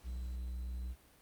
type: tone with quantisation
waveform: triangle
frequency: 61.74 Hz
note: B1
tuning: in tune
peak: -36 dBFS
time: 0.03-0.96 s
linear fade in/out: 50 ms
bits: 11
effects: pink hiss -64 dBFS RMS until 1.21 s + Opus 48 kbps